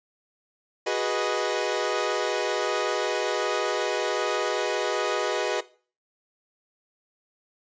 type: chord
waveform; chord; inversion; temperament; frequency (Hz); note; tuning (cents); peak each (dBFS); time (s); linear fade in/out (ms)
sawtooth; G# minor seventh; third; equal with one note detuned; 370 / 415.3 / 490.8 / 622.3; F#4 / G#4 / B4 / D#5; 0 / 0 / -11 / 0; -26; 0.86-5.61; 10
effects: noise-tail reverb RT60 0.4 s tail -18 dB re dry + resampled to 16000 Hz